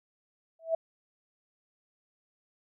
sine tone with exponential growth, 654 Hz, E5, 14 cents flat, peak -21 dBFS, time 0.59-0.75 s, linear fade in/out 5 ms, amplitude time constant 34 ms, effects none

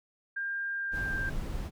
sine tone with pitch glide, 1600 to 1582.5 Hz, G6 to G6, +35 to +16 cents, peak -31 dBFS, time 0.36-1.3 s, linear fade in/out 10 ms, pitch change -19 cents, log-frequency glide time 0.75-1.14 s
brown noise, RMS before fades -35 dBFS, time 0.91-1.71 s, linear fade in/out 50 ms
effects none

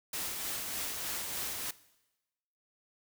white noise with tremolo, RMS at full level -36 dBFS, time 0.13-1.71 s, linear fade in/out 5 ms, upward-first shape sine, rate 3.3 Hz, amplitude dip 30%, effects noise-tail reverb RT60 1.0 s tail -19 dB re dry

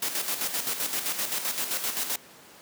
white noise with tremolo, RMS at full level -28 dBFS, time 0.02-2.16 s, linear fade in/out 5 ms, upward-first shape square, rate 7.7 Hz, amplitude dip 55%, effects pink hiss -50 dBFS RMS until 2.61 s + high-pass 200 Hz 12 dB/octave

